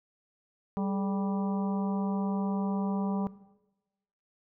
harmonic tone with a mistuned harmonic, 196 Hz, G3, in tune, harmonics 1 / 2 / 3 / 4 / 5 / 6, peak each -29 / -38 / -42 / -40 / -42 / -48 dBFS, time 0.77-3.27 s, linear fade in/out 0 ms, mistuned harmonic 2, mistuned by +130 cents, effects noise-tail reverb RT60 1.0 s tail -17 dB re dry

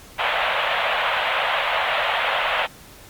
pink band-pass noise, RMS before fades -22 dBFS, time 0.18-2.67 s, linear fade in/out 20 ms, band 560 to 3400 Hz, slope 48 dB/octave, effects pink hiss -45 dBFS RMS until 3.09 s + Opus 48 kbps

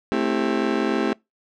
35% pulse chord, A minor seventh, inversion none, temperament just, 220 / 264 / 330 / 396 Hz, A3 / C4 / E4 / G4, 0 / +16 / +2 / +18 cents, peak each -24 dBFS, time 0.12-1.13 s, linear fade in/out 0 ms, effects noise-tail reverb RT60 0.2 s tail -25 dB re dry + low-pass 3000 Hz 12 dB/octave

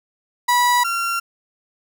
35% pulse tone pair in turn, 976 / 1373.5 Hz, B5 / F6, -21 / -29 cents, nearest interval tritone, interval 592 cents, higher second, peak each -12 / -18 dBFS, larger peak first, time 0.48-0.84 / 0.84-1.2 s, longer neither, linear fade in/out 10 ms, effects none

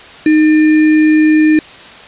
sine tone with sample-and-hold, 309.3 Hz, D#4, 10 cents flat, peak -5 dBFS, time 0.26-1.59 s, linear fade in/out 2 ms, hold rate 2100 Hz, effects white hiss -34 dBFS RMS until 2.07 s + resampled to 8000 Hz

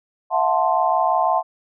sine chord, F# half-diminished seventh, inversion third, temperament equal with one note detuned, 659.3 / 725.2 / 880 / 1046.5 Hz, E5 / F#5 / A5 / C6, 0 / -35 / 0 / 0 cents, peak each -22 / -20 / -21 / -22 dBFS, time 0.3-1.43 s, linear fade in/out 50 ms, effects none

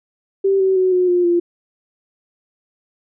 sine tone with pitch steps, 390 / 380.9 / 372 / 363.3 / 354.8 / 346.4 Hz, G4 / G4 / F#4 / F#4 / F4 / F4, -9 / -50 / +9 / -32 / +27 / -14 cents, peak -12 dBFS, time 0.44-1.4 s, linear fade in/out 10 ms, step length 160 ms, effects none

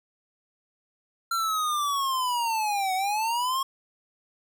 square linear two-way sweep, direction down then up, 1368 to 740 to 1088 Hz, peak -25 dBFS, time 1.31-3.63 s, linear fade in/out 5 ms, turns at 2.94 s, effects none

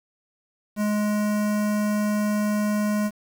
square tone with notch filter, 209.4 Hz, G#3, 15 cents sharp, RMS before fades -23 dBFS, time 0.76-3.11 s, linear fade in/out 50 ms, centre 3600 Hz, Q 1.1, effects 8-bit

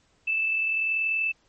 sine tone with amplitude modulation, 2637 Hz, E7, in tune, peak -21 dBFS, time 0.27-1.32 s, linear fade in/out 10 ms, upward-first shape sine, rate 40.4 Hz, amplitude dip 35%, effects pink hiss -65 dBFS RMS until 1.48 s + MP3 32 kbps

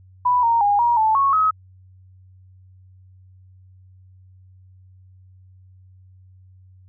sine tone with pitch steps, 988 / 928 / 816 / 950 / 875 / 1103 / 1275 Hz, B5 / A#5 / G#5 / A#5 / A5 / C#6 / D#6, 0 / -8 / -31 / +33 / -10 / -9 / +42 cents, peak -14 dBFS, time 0.25-1.51 s, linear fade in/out 10 ms, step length 180 ms, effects added 93 Hz sine -46 dBFS peak until 6.88 s

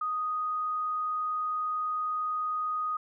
sine tone, 1244.5 Hz, D#6, in tune, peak -28 dBFS, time 0.01-2.97 s, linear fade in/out 5 ms, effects none

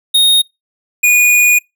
square tone pair in turn, 3720 / 2454 Hz, A#7 / D#7, -4 / -25 cents, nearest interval perfect fifth, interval 721 cents, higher first, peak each -7 dBFS, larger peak neither, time 0.14-0.42 / 1.03-1.59 s, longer second, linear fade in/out 10 ms, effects noise-tail reverb RT60 0.2 s tail -26 dB re dry

